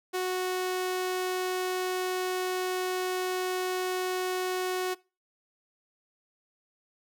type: tone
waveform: sawtooth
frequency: 368.3 Hz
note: F#4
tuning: 8 cents flat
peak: -24 dBFS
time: 0.13-4.95 s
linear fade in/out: 20 ms
effects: noise-tail reverb RT60 0.3 s tail -22 dB re dry